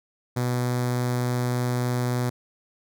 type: tone with notch filter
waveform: sawtooth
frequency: 123.47 Hz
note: B2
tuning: in tune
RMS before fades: -25 dBFS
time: 0.36-2.3 s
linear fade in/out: 10 ms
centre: 2800 Hz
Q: 1.6
effects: none